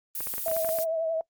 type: noise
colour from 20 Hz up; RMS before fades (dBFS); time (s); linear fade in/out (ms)
violet; -32; 0.15-0.84; 2
type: clicks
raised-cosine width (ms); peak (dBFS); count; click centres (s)
0.5; -23; 10; 0.206 / 0.271 / 0.339 / 0.381 / 0.482 / 0.515 / 0.566 / 0.647 / 0.691 / 0.787
type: tone with vibrato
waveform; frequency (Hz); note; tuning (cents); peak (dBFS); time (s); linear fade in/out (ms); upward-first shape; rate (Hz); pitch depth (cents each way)
sine; 650; E5; -24; -25; 0.46-1.21; 2; triangle; 11; 45
effects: noise-tail reverb RT60 0.1 s tail -25 dB re dry + Opus 24 kbps